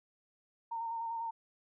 sine tone with vibrato, 917 Hz, A#5, 29 cents flat, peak -35 dBFS, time 0.71-1.31 s, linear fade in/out 10 ms, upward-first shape square, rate 10 Hz, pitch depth 19 cents each way, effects none

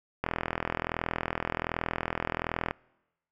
click train, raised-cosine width 0.5 ms, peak -13 dBFS, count 103, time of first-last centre 0.24-2.71 s, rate 41.3 Hz, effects noise-tail reverb RT60 1.0 s tail -26 dB re dry

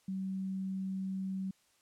sine tone, 190.6 Hz, G3, 48 cents flat, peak -34 dBFS, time 0.08-1.51 s, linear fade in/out 5 ms, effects white hiss -70 dBFS RMS until 1.81 s + low-pass 10000 Hz 12 dB/octave

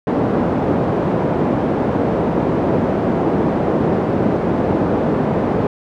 pink band-pass noise, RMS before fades -17 dBFS, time 0.07-5.67 s, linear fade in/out 2 ms, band 170 to 630 Hz, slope 12 dB/octave, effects none

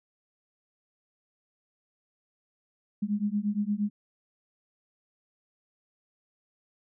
sine beating tone pair, 202.5 / 211.1 Hz, G#3 / G#3, -43 / +29 cents, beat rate 8.6 Hz, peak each -29 dBFS, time 3.02-3.9 s, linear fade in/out 10 ms, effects none

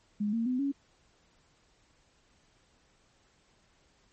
sine tone with pitch steps, 207.7 / 229.1 / 252.8 / 278.9 Hz, G#3 / A#3 / B3 / C#4, 0 / -30 / +41 / +11 cents, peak -27 dBFS, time 0.2-0.72 s, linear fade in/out 10 ms, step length 130 ms, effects pink hiss -67 dBFS RMS until 4.12 s + MP3 32 kbps

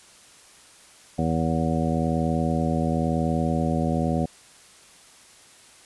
harmonic tone, 81 Hz, E2, 30 cents flat, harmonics 1 / 2 / 3 / 4 / 5 / 6 / 7 / 9, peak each -30 / -25 / -26 / -33 / -36 / -34 / -31 / -31 dBFS, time 1.18-4.26 s, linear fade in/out 10 ms, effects white hiss -51 dBFS RMS until 5.85 s + resampled to 24000 Hz

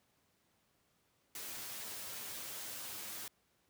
white noise with comb filter, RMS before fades -45 dBFS, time 1.35-3.28 s, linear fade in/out 2 ms, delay 9.4 ms, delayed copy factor +0.65, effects pink hiss -75 dBFS RMS until 3.69 s + high-pass 80 Hz 12 dB/octave

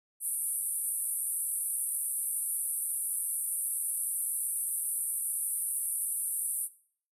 white band-pass noise, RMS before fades -33 dBFS, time 0.2-6.69 s, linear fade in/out 50 ms, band 8800 to 12000 Hz, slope 96 dB/octave, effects noise-tail reverb RT60 0.5 s tail -17 dB re dry

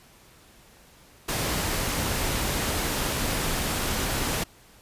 pink noise, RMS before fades -27 dBFS, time 1.28-4.44 s, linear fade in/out 10 ms, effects pink hiss -54 dBFS RMS until 4.81 s + resampled to 32000 Hz

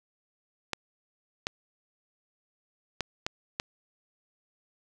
clicks, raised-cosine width 0.2 ms, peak -12 dBFS, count 5, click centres 0.733 / 1.469 / 3.007 / 3.265 / 3.599 s, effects none

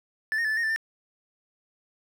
triangle tone with pitch steps, 1753 / 1849 / 1740 / 1753 / 1854 / 1765 / 1799 Hz, A6 / A#6 / A6 / A6 / A#6 / A6 / A6, -7 / -15 / -20 / -7 / -10 / +5 / +38 cents, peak -22 dBFS, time 0.32-0.761 s, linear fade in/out 0 ms, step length 63 ms, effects none

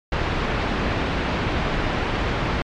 pink low-pass noise, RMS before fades -23 dBFS, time 0.12-2.62 s, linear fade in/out 2 ms, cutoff 2900 Hz, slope 12 dB/octave, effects low-pass 5000 Hz 12 dB/octave + MP3 64 kbps

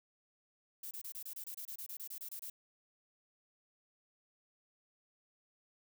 violet noise bursts, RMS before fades -45 dBFS, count 16, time 0.83-2.5 s, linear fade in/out 5 ms, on 80 ms, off 26 ms, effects none

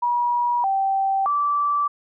sine tone with pitch steps, 963 / 778 / 1162 Hz, B5 / G5 / D6, -44 / -13 / -19 cents, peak -18 dBFS, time 0.02-1.88 s, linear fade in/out 10 ms, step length 620 ms, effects none

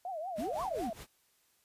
sine tone with vibrato, 688 Hz, F5, 26 cents flat, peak -36 dBFS, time 0.05-0.93 s, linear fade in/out 2 ms, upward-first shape triangle, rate 5.3 Hz, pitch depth 240 cents each way
pink noise with tremolo, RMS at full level -47 dBFS, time 0.35-1.07 s, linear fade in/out 50 ms, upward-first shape sine, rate 4.8 Hz, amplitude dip 75%
sine exponential two-way sweep, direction up then down, 202.1 to 1174.7 to 202.1 Hz, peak -35 dBFS, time 0.38-0.9 s, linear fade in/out 5 ms, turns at 0.62 s
effects white hiss -71 dBFS RMS until 1.64 s + resampled to 32000 Hz

